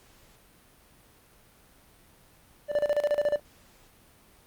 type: tone with tremolo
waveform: triangle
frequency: 587.3 Hz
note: D5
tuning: in tune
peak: -19 dBFS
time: 2.68-3.4 s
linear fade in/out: 50 ms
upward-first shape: square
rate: 14 Hz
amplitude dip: 80%
effects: pink hiss -58 dBFS RMS until 4.46 s + Opus 48 kbps